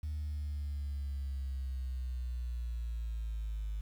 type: linear sweep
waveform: sine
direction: down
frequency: 76.4 to 51.2 Hz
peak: -33 dBFS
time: 0.03-3.81 s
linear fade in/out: 5 ms
effects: tanh soft clip ceiling -32 dBFS + 10-bit